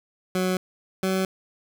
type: tone pair in turn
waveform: 20% pulse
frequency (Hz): 184.7 / 189.02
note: F#3 / F#3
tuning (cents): -3 / +37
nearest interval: unison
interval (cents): 40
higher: second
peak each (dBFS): -17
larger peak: neither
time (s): 0.35-0.57 / 1.03-1.25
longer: neither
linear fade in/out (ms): 2
effects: none